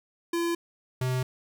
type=tone pair in turn; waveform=square; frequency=340 / 127.95 Hz; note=F4 / C3; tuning=-46 / -38 cents; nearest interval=octave + perfect fourth; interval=1692 cents; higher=first; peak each=-26 dBFS; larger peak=neither; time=0.33-0.55 / 1.01-1.23 s; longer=neither; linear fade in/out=5 ms; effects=11-bit